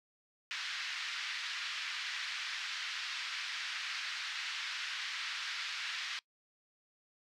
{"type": "band-pass noise", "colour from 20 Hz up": "pink", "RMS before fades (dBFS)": -40, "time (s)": [0.51, 6.19], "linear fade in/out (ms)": 0, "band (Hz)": [1500, 4900], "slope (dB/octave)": 24, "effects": ["noise-tail reverb RT60 0.1 s tail -23 dB re dry"]}